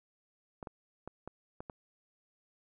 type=clicks; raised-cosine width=1 ms; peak=-28 dBFS; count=6; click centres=0.628 / 0.672 / 1.076 / 1.276 / 1.605 / 1.698 s; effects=none